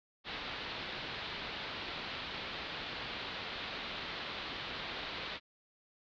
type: low-pass noise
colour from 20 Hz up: white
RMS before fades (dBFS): -42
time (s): 0.24-5.4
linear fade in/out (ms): 50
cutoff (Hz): 4200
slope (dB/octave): 48
effects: none